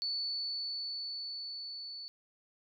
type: tone with level ramp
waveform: sine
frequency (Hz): 4465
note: C#8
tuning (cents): +12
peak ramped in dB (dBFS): -32 to -42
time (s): 0.02-2.08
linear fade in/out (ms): 0
effects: none